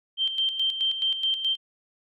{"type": "tone with tremolo", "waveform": "sine", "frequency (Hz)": 3139, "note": "G7", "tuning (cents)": 2, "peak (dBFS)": -21, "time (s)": [0.17, 1.57], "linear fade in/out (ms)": 50, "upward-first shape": "square", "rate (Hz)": 4.7, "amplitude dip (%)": 60, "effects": []}